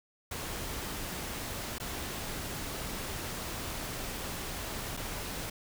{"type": "noise with dropouts", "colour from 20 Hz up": "pink", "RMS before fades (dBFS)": -38, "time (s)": [0.31, 5.5], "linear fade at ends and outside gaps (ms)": 5, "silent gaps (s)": [[1.784, 1.799], [4.968, 4.972]], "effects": []}